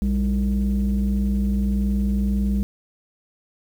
sine tone pair together, 59.46 / 200 Hz, A#1 / G3, +35 / +35 cents, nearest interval octave + major sixth, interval 2100 cents, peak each -19 dBFS, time 0.02-2.63 s, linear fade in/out 0 ms, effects tanh soft clip ceiling -15 dBFS + 8-bit

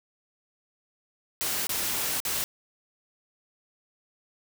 white noise with dropouts, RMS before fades -29 dBFS, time 1.41-2.44 s, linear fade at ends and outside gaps 0 ms, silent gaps 1.669-1.693 / 2.202-2.251 s, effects none

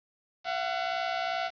sawtooth tone pair together, 679.5 / 742 Hz, F5 / F#5, -48 / +5 cents, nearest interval major second, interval 153 cents, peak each -28 dBFS, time 0.44-1.51 s, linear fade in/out 50 ms, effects resampled to 11025 Hz + 8-bit

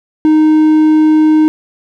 triangle tone, 310 Hz, D#4, 6 cents flat, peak -3 dBFS, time 0.25-1.48 s, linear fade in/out 0 ms, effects none

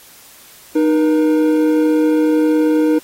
triangle tone pair together, 308.2 / 478.9 Hz, D#4 / A#4, -16 / +47 cents, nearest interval minor sixth, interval 763 cents, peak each -10 / -15 dBFS, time 0.75-2.99 s, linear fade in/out 10 ms, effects white hiss -43 dBFS RMS until 3.03 s + AAC 48 kbps

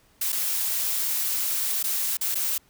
blue noise with dropouts, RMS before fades -26 dBFS, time 0.21-2.58 s, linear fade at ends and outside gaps 5 ms, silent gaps 0.321-0.326 / 1.829-1.839 / 2.171-2.21 / 2.346-2.353 s, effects pink hiss -61 dBFS RMS until 2.69 s

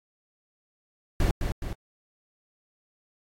brown noise with echo, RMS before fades -22 dBFS, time 1.2-1.31 s, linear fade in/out 2 ms, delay 210 ms, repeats 2, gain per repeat -5 dB, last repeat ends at 1.73 s, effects AAC 48 kbps

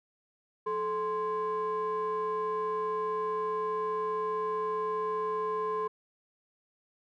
triangle ring-modulated tone, 305.6 Hz, D#4, 31 cents flat, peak -24 dBFS, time 0.66-5.88 s, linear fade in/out 10 ms, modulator 738 Hz, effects none

